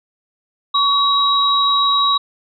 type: tone pair together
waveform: sine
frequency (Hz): 1126 / 3840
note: C#6 / B7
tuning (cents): +27 / -49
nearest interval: octave + major sixth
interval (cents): 2124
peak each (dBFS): -15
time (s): 0.74-2.18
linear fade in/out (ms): 10
effects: none